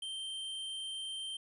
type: tone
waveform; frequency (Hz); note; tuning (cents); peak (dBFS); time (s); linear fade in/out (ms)
square; 3136; G7; 0; -39; 0.02-1.37; 5
effects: resampled to 24000 Hz + 13-bit